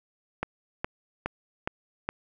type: click train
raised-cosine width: 0.5 ms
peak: -13 dBFS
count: 5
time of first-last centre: 0.43-2.09 s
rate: 2.41 Hz
effects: none